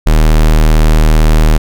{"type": "tone", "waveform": "square", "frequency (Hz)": 38.89, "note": "D#1", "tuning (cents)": 0, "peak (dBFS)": -5, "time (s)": [0.06, 1.58], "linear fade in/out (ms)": 10, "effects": []}